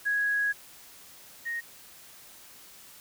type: tone pair in turn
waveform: sine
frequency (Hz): 1661.2 / 1864.6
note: G#6 / A#6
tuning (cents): 0 / 0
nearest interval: major second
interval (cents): 200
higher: second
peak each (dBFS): -24 / -30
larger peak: first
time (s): 0.05-0.53 / 1.45-1.61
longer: first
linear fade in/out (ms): 20
effects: white hiss -51 dBFS RMS until 3 s